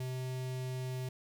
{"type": "tone with notch filter", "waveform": "square", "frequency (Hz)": 128.5, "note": "C3", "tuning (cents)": -31, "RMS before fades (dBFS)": -38, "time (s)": [0, 1.09], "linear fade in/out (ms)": 5, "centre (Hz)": 1300, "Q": 1.7, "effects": []}